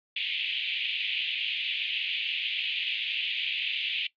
white band-pass noise, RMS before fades -31 dBFS, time 0.16-4.07 s, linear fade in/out 5 ms, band 2400 to 3300 Hz, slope 48 dB/octave, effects noise-tail reverb RT60 0.1 s tail -19 dB re dry + resampled to 11025 Hz

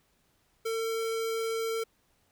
square tone, 451.3 Hz, A4, 44 cents sharp, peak -30 dBFS, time 0.65-1.84 s, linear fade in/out 10 ms, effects pink hiss -70 dBFS RMS until 2.31 s

